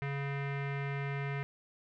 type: tone with low-pass filter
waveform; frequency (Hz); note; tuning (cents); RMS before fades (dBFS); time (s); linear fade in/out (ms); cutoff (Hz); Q
square; 140; C#3; +18; -36; 0.02-1.43; 0; 2100; 3.8
effects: none